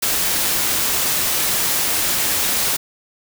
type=noise; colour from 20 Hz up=white; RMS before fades=-19 dBFS; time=0.02-2.77 s; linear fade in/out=10 ms; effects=none